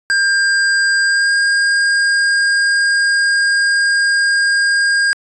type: tone with pitch glide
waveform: square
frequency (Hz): 1600 to 1615.8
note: G6 to G#6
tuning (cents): +35 to -48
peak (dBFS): -12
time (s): 0.1-5.13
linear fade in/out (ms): 0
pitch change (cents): +17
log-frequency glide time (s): 1.04-1.32
effects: resampled to 22050 Hz